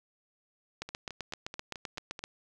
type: two click trains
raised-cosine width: 0.2 ms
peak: -24 / -19 dBFS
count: 7 / 12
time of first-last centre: 0.89-2.192 / 0.82-2.239 s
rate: 4.61 / 7.75 Hz
effects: none